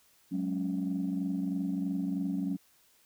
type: chord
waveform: sine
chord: F# suspended second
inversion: none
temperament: just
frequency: 185 / 208.1 / 277.5 Hz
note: F#3 / G#3 / C#4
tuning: 0 / +4 / +2 cents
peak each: -32 / -36 / -32 dBFS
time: 0.31-2.57 s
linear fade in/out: 20 ms
effects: tanh soft clip ceiling -23 dBFS + white hiss -65 dBFS RMS until 3.05 s